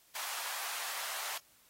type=high-pass noise; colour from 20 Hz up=pink; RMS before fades=-40 dBFS; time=0.15-1.38 s; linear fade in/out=5 ms; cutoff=760 Hz; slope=24 dB/octave; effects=white hiss -65 dBFS RMS until 1.69 s + AAC 48 kbps